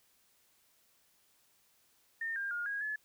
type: tone with pitch steps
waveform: sine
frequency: 1819 / 1602 / 1423 / 1642 / 1715 Hz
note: A#6 / G6 / F6 / G#6 / A6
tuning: -43 / +37 / +32 / -20 / -45 cents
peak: -34 dBFS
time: 2.21-2.96 s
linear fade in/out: 5 ms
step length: 150 ms
effects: white hiss -70 dBFS RMS until 3.04 s